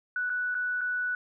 sine tone with dropouts, 1480 Hz, F#6, in tune, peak -27 dBFS, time 0.16-1.15 s, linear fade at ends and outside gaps 2 ms, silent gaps 0.296-0.3 / 0.545-0.55 / 0.81-0.814 s, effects none

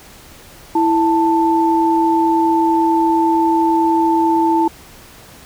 sine tone pair together, 329.6 / 884.5 Hz, E4 / A5, 0 / +9 cents, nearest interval octave + perfect fourth, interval 1709 cents, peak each -14 dBFS, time 0.75-4.68 s, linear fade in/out 5 ms, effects pink hiss -41 dBFS RMS until 5.45 s

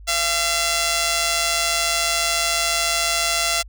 5% pulse tone with amplitude modulation, 680 Hz, F5, 46 cents flat, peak -5 dBFS, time 0.07-3.63 s, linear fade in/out 20 ms, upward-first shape sine, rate 154 Hz, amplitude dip 50%, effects added 50 Hz sine -38 dBFS peak until 3.68 s

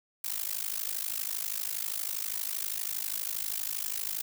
blue noise with amplitude modulation, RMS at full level -30 dBFS, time 0.24-4.22 s, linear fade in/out 5 ms, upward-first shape sine, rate 52.5 Hz, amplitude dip 95%, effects none

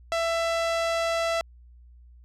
sawtooth tone with low-pass filter, 666 Hz, E5, 18 cents sharp, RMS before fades -26 dBFS, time 0.12-1.41 s, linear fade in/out 0 ms, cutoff 6700 Hz, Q 0.65, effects added 60 Hz sine -48 dBFS peak until 2.24 s

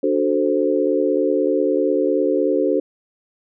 sine chord, D dominant seventh, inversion none, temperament equal, 293.7 / 370 / 440 / 523.3 Hz, D4 / F#4 / A4 / C5, 0 / 0 / 0 / 0 cents, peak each -21 dBFS, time 0.03-2.8 s, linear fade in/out 5 ms, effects none

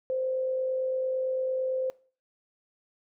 sine tone with amplitude modulation, 519 Hz, C5, 14 cents flat, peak -25 dBFS, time 0.1-1.9 s, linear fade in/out 0 ms, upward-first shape sine, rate 48.9 Hz, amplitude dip 30%, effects noise-tail reverb RT60 0.4 s tail -21 dB re dry

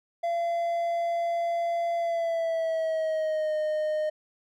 triangle tone with pitch glide, 682 to 614.7 Hz, F5 to D#5, -41 to -21 cents, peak -23 dBFS, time 0.23-4.1 s, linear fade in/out 10 ms, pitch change -180 cents, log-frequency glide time 1.96-3.55 s, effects none

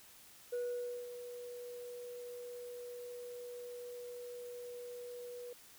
sine tone with ADSR envelope, 487 Hz, B4, 24 cents flat, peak -32 dBFS, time 0.52-5.53 s, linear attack 14 ms, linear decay 530 ms, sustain -12 dB, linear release 3 ms, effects tanh soft clip ceiling -34 dBFS + white hiss -59 dBFS RMS until 5.78 s

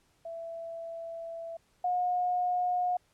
sine tone pair in turn, 665 / 720.3 Hz, E5 / F#5, +15 / -47 cents, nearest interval minor second, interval 138 cents, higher second, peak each -37 / -26 dBFS, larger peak second, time 0.25-1.57 / 1.84-2.97 s, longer first, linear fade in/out 5 ms, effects pink hiss -69 dBFS RMS until 3.13 s + low-pass 11000 Hz 12 dB/octave

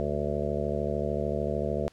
harmonic tone, 73.42 Hz, D2, in tune, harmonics 1 / 2 / 3 / 5 / 6 / 7 / 8 / 9, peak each -35 / -35 / -35 / -35 / -35 / -35 / -35 / -35 dBFS, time 0-1.88 s, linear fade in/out 0 ms, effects pink hiss -61 dBFS RMS until 1.92 s + low-pass 9000 Hz 12 dB/octave

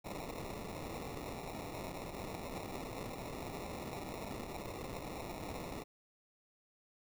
white noise with sample-and-hold, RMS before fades -44 dBFS, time 0.04-5.84 s, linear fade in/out 20 ms, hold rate 1575 Hz, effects none

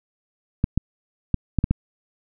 clicks, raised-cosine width 5 ms, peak -6 dBFS, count 6, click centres 0.641 / 0.776 / 1.343 / 1.587 / 1.641 / 1.71 s, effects none

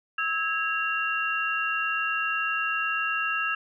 sine tone cluster, 1299 / 1647 / 2761 Hz, E6 / G#6 / F7, -26 / -15 / -20 cents, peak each -29 dBFS, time 0.18-3.55 s, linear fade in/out 5 ms, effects none

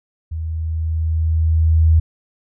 sine tone with level ramp, 80.3 Hz, E2, 45 cents flat, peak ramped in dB -22 to -8 dBFS, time 0.31-2 s, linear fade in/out 10 ms, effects none

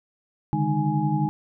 sine tone cluster, 141.3 / 152.7 / 206.4 / 309 / 834 Hz, C#3 / D#3 / G#3 / D#4 / G#5, +34 / -32 / -10 / -12 / +7 cents, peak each -28 / -24 / -28 / -28 / -28 dBFS, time 0.53-1.29 s, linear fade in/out 0 ms, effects none

